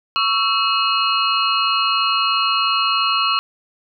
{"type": "tone cluster", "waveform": "sine", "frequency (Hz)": [1116, 1330, 2580, 2883, 4203], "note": ["C#6", "E6", "E7", "F#7", "C8"], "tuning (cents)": [11, 15, -38, -46, 7], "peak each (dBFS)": [-20, -21, -24, -22, -23], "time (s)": [0.16, 3.39], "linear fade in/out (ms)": 0, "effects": []}